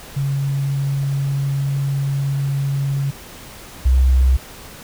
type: tone pair in turn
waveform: sine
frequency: 138.59 / 64.54 Hz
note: C#3 / C2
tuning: 0 / -23 cents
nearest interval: octave + minor second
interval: 1323 cents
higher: first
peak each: -17 / -10 dBFS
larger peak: second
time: 0.16-3.11 / 3.85-4.37 s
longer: first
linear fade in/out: 10 ms
effects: pink hiss -38 dBFS RMS until 4.83 s